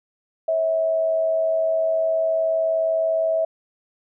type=tone pair together; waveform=sine; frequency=549 / 648.6 Hz; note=C#5 / E5; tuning=-17 / -28 cents; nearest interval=minor third; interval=289 cents; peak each=-30 / -18 dBFS; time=0.48-3.45 s; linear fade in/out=5 ms; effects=none